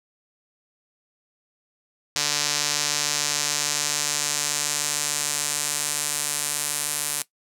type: tone with band-pass filter sweep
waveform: sawtooth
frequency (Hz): 146.83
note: D3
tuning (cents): 0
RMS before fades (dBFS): -26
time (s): 2.16-7.22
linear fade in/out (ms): 0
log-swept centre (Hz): 5600 to 9700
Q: 1.6
effects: noise-tail reverb RT60 0.1 s tail -17 dB re dry